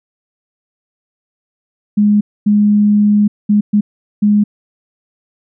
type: tone bursts at uneven times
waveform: sine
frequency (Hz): 207.7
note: G#3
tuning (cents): 0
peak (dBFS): -7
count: 5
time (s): 1.97-2.21 / 2.46-3.28 / 3.49-3.61 / 3.73-3.81 / 4.22-4.44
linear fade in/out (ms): 10
effects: none